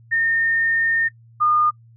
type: tone pair in turn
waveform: sine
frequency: 1825 / 1218 Hz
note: A#6 / D#6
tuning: -37 / -37 cents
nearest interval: perfect fifth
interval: 700 cents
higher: first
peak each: -16 / -14 dBFS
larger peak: second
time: 0.11-1.09 / 1.4-1.71 s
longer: first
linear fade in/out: 20 ms
effects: noise-tail reverb RT60 0.1 s tail -23 dB re dry + added 115 Hz sine -46 dBFS peak until 1.96 s